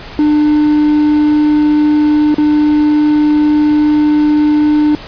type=tone with dropouts; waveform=triangle; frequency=299.8 Hz; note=D4; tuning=36 cents sharp; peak=-5 dBFS; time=0.19-4.95 s; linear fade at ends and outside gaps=1 ms; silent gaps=2.344-2.382 s; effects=pink hiss -30 dBFS RMS until 5.07 s + resampled to 11025 Hz